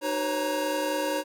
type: tone cluster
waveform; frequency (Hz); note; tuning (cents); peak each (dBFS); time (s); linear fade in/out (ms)
square; 305.9 / 376.4 / 497.7 / 548 / 942; D#4 / F#4 / B4 / C#5 / A#5; -29 / +30 / +13 / -20 / +18; -33 / -39 / -37 / -30 / -33; 0.01-1.24; 50
effects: none